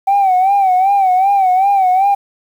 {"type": "tone with vibrato", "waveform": "sine", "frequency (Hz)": 767, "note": "G5", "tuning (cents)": -38, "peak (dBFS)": -7, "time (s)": [0.07, 2.15], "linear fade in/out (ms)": 10, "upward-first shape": "sine", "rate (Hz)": 2.6, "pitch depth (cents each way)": 88, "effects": ["tanh soft clip ceiling -6 dBFS", "7-bit"]}